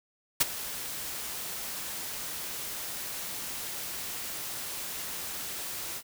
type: noise with ADSR envelope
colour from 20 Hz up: white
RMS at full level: -20 dBFS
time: 0.4-6.03 s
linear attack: 12 ms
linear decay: 23 ms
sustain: -17 dB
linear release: 61 ms
effects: none